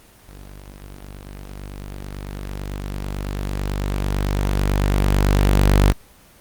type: tone with level ramp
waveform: sawtooth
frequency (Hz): 49.02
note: G1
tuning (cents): +1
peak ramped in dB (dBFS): -34 to -7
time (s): 0.28-5.92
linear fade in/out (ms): 0
effects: pink hiss -49 dBFS RMS until 6.4 s + Opus 24 kbps